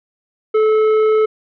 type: tone with tanh clipping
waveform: triangle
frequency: 433.7 Hz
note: A4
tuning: 25 cents flat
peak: -12 dBFS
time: 0.54-1.26 s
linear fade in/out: 10 ms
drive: 13 dB
effects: none